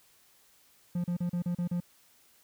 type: tone bursts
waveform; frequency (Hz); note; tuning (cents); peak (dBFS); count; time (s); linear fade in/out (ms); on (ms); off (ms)
triangle; 175.2; F3; +6; -26; 7; 0.95-1.803; 5; 91; 36
effects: white hiss -63 dBFS RMS until 2.43 s